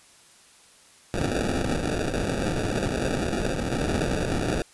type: noise with sample-and-hold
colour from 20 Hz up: white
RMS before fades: -26 dBFS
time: 1.14-4.62 s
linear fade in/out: 0 ms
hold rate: 1050 Hz
effects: white hiss -54 dBFS RMS until 4.73 s + resampled to 24000 Hz